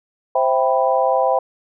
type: chord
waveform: sine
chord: C major seventh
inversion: none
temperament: equal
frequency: 523.3 / 659.3 / 784 / 987.8 Hz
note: C5 / E5 / G5 / B5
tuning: 0 / 0 / 0 / 0 cents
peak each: -18 / -20 / -19 / -22 dBFS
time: 0.35-1.39 s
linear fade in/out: 5 ms
effects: none